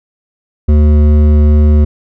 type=tone with hard clipping; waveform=sine; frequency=74.8 Hz; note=D2; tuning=32 cents sharp; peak=-6 dBFS; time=0.68-1.85 s; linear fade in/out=10 ms; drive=11 dB; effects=none